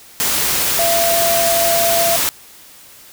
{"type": "tone in noise", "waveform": "sine", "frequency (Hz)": 677, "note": "E5", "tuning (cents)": 46, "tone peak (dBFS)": -15, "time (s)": [0.79, 2.16], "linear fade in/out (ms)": 0, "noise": "white", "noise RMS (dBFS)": -17, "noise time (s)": [0.2, 2.29], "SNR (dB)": -1, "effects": ["white hiss -42 dBFS RMS until 3.12 s"]}